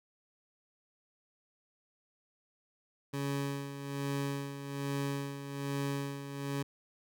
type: tone with tremolo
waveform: 20% pulse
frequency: 140 Hz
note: C#3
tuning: 18 cents sharp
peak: -27 dBFS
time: 3.13-6.63 s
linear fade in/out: 10 ms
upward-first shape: sine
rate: 1.2 Hz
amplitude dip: 65%
effects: none